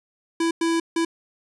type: tone bursts at uneven times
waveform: square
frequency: 331.7 Hz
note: E4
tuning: 11 cents sharp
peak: -20 dBFS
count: 3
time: 0.4-0.51 / 0.61-0.8 / 0.96-1.05 s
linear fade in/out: 5 ms
effects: resampled to 24000 Hz